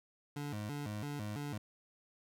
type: tone with vibrato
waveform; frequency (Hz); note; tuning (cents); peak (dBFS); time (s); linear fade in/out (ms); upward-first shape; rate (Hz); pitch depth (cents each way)
25% pulse; 123.47; B2; 0; -35; 0.36-1.58; 5; square; 3; 280
effects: none